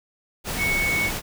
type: tone in noise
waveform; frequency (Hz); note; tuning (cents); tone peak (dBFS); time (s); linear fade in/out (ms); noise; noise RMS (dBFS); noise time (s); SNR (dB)
sine; 2217; C#7; 0; -21; 0.57-1.11; 50; pink; -28; 0.44-1.22; +4
effects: none